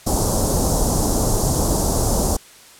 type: band-stop noise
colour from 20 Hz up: pink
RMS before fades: -18 dBFS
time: 0.06-2.37 s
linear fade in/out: 10 ms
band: 900 to 5800 Hz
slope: 24 dB/octave
effects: white hiss -45 dBFS RMS until 2.79 s + low-pass 11000 Hz 12 dB/octave